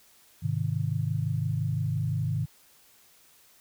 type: chord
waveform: sine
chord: Ab major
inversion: none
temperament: equal with one note detuned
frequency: 103.83 / 129.83 / 155.56 Hz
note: Ab2 / C3 / Eb3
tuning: 0 / -13 / 0 cents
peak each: -30 dBFS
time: 0.42-2.46 s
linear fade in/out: 20 ms
effects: white hiss -59 dBFS RMS until 3.6 s